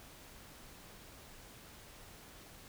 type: silence
effects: pink hiss -55 dBFS RMS until 2.68 s